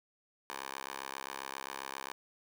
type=tone with high-pass filter; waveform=10% pulse; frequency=67.5 Hz; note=C#2; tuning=45 cents flat; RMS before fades=-43 dBFS; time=0.5-2.12 s; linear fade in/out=0 ms; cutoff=850 Hz; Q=1.2; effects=none